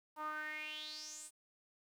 sawtooth tone with band-pass filter sweep, 305.7 Hz, D#4, 30 cents flat, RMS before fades -45 dBFS, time 0.16-1.31 s, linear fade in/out 50 ms, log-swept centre 990 to 9200 Hz, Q 6.9, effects 11-bit

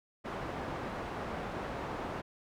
white low-pass noise, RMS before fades -39 dBFS, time 0.24-2.22 s, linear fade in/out 20 ms, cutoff 960 Hz, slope 12 dB/octave, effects none

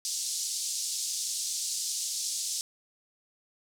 white band-pass noise, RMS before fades -33 dBFS, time 0.05-2.61 s, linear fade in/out 0 ms, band 4400 to 8400 Hz, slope 24 dB/octave, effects none

